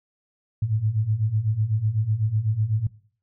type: beating tone pair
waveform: sine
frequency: 103.83 / 111.83 Hz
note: G#2 / A2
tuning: 0 / +29 cents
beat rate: 8 Hz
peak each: -26 / -22 dBFS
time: 0.62-2.87 s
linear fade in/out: 5 ms
effects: noise-tail reverb RT60 0.5 s tail -21 dB re dry